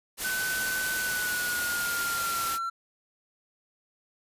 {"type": "noise", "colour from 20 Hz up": "white", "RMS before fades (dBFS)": -32, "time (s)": [0.17, 2.59], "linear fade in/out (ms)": 50}
{"type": "tone with pitch glide", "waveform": "triangle", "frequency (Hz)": [1511, 1353.9], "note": ["F#6", "E6"], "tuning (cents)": [36, 46], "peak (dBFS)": -27, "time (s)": [0.24, 2.7], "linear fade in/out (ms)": 10, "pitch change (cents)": -190, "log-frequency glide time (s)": [0.93, 2.51]}
{"effects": ["resampled to 32000 Hz"]}